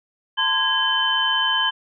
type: tone cluster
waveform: sine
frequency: 895 / 1030 / 1647 / 3068 Hz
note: A5 / C6 / G#6 / G7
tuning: +29 / -28 / -15 / -38 cents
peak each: -28 / -25 / -23 / -20 dBFS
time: 0.37-1.71 s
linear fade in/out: 20 ms
effects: none